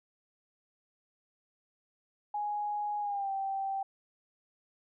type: tone with pitch glide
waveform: sine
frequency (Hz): 831 to 779.8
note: G#5 to G5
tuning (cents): +1 to -9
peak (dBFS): -31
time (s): 2.34-3.83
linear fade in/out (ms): 5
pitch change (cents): -110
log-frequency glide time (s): 3-3.31
effects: none